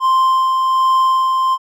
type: tone with tremolo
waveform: triangle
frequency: 1046.5 Hz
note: C6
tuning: in tune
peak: -8 dBFS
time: 0-1.58 s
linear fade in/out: 50 ms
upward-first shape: sine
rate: 1.3 Hz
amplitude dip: 30%
effects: none